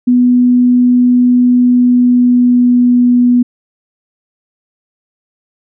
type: tone with pitch glide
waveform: sine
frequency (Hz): 246.9 to 244.8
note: B3 to B3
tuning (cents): 0 to -15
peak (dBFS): -5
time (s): 0.07-3.43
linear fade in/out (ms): 10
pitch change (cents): -15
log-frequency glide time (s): 1.56-3.17
effects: none